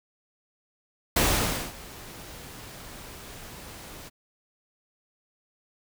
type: noise with ADSR envelope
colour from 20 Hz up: pink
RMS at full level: -21 dBFS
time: 1.16-4.1 s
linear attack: 7 ms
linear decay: 550 ms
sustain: -22 dB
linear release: 27 ms
effects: none